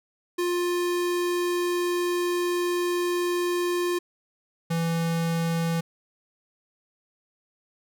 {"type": "tone pair in turn", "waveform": "square", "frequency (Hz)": [352.3, 166.26], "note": ["F4", "E3"], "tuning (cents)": [15, 15], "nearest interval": "octave + minor second", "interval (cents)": 1300, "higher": "first", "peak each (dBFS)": -24, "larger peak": "neither", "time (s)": [[0.38, 3.99], [4.7, 5.81]], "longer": "first", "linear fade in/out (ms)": 10, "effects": []}